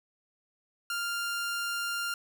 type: tone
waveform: sawtooth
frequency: 1396.9 Hz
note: F6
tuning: in tune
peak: -27 dBFS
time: 0.9-2.14 s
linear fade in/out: 2 ms
effects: none